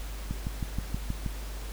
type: click train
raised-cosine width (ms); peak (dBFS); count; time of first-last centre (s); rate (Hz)
5; -19; 7; 0.31-1.262; 6.3
effects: added 50 Hz sine -35 dBFS peak until 1.72 s + pink hiss -45 dBFS RMS until 1.72 s